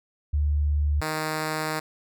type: tone pair in turn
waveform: sine / 5% pulse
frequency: 73.6 / 155.95 Hz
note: D2 / D#3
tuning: +4 / +4 cents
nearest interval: octave + minor second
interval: 1300 cents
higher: second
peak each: -20 / -15 dBFS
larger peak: second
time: 0.33-1.01 / 1.01-1.8 s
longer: second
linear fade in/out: 10 ms
effects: none